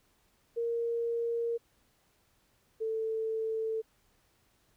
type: tone pair in turn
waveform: sine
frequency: 466.2 / 443.7 Hz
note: A#4 / A4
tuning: 0 / +14 cents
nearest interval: minor second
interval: 86 cents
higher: first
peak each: -29 / -30 dBFS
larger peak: first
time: 0.56-1.58 / 2.8-3.82 s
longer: neither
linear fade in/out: 20 ms
effects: pink hiss -70 dBFS RMS until 4.76 s